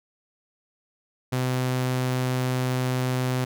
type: tone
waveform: sawtooth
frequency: 127.6 Hz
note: C3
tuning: 43 cents flat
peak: -19 dBFS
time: 1.32-3.45 s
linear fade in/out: 10 ms
effects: none